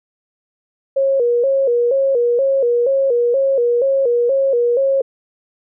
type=tone with vibrato; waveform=sine; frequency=510 Hz; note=C5; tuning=44 cents flat; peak=-12 dBFS; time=0.96-5.02 s; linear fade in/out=10 ms; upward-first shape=square; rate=2.1 Hz; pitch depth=110 cents each way; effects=none